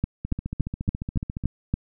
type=two click trains; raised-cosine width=5 ms; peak=-10 / -17 dBFS; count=7 / 18; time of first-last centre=0.04-1.74 / 0.25-1.439 s; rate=3.53 / 14.3 Hz; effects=none